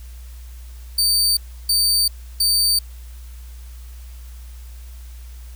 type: tone bursts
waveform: sawtooth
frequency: 4600 Hz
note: D8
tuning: 37 cents flat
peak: -12 dBFS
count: 3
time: 0.98-2.79 s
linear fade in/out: 5 ms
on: 390 ms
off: 320 ms
effects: added 60 Hz sine -34 dBFS peak until 5.55 s + white hiss -50 dBFS RMS until 5.55 s